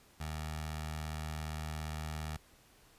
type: tone with notch filter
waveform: 15% pulse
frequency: 77.4 Hz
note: D#2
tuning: 9 cents flat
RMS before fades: -40 dBFS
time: 0.2-2.37 s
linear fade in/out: 5 ms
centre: 300 Hz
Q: 0.63
effects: pink hiss -63 dBFS RMS until 2.98 s + resampled to 32000 Hz